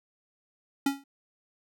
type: tone with exponential decay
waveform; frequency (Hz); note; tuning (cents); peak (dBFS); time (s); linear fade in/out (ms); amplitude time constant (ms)
square; 277.2; C#4; 0; -21; 0.86-1.04; 5; 39
effects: none